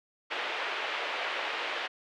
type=band-pass noise; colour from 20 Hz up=white; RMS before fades=-34 dBFS; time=0.3-1.88 s; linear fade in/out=20 ms; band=400 to 3000 Hz; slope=24 dB/octave; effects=none